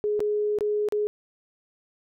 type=tone with dropouts; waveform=sine; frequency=418.8 Hz; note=G#4; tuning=15 cents sharp; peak=-22 dBFS; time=0.04-1.07 s; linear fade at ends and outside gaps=0 ms; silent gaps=0.194-0.204 / 0.587-0.608 / 0.887-0.923 s; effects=none